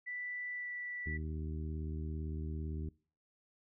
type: tone with pitch glide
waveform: sine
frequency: 1975.5 to 1964.1 Hz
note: B6 to B6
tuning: 0 to -10 cents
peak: -39 dBFS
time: 0.06-1.18 s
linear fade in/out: 20 ms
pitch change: -10 cents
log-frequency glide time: 0.53-0.69 s
type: harmonic tone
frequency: 77.78 Hz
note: D#2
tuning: in tune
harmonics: 1 / 2 / 3 / 4 / 5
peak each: -38 / -44 / -48 / -50 / -52 dBFS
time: 1.06-2.89 s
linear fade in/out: 5 ms
effects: noise-tail reverb RT60 0.4 s tail -22 dB re dry